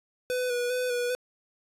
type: tone with vibrato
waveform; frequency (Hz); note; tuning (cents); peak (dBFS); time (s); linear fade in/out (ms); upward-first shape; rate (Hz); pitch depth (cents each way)
square; 494; B4; 0; -27; 0.3-1.15; 0; square; 2.5; 25
effects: resampled to 32000 Hz